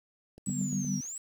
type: click train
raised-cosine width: 2 ms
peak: -37 dBFS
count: 5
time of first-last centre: 0.38-0.847 s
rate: 8.56 Hz
type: linear two-way sweep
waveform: sine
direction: down then up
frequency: 7940 to 5600 to 7940 Hz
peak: -37 dBFS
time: 0.46-1.18 s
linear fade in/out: 2 ms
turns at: 0.99 s
type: chord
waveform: sine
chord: G major seventh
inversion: second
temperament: equal with one note detuned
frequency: 146.83 / 189.43 / 196 / 246.9 Hz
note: D3 / F#3 / G3 / B3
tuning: 0 / +41 / 0 / 0 cents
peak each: -35 dBFS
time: 0.47-1.01 s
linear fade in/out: 5 ms
effects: 9-bit